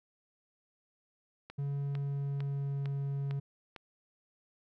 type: click train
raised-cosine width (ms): 0.3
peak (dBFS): -29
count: 6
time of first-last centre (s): 1.5-3.762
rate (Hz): 2.21
type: tone with pitch glide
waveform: triangle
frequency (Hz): 140.9 to 139.36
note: C#3 to C#3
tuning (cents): +29 to +10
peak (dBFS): -30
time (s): 1.58-3.4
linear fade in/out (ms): 10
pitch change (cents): -19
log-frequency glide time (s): 1.77-2.89
effects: none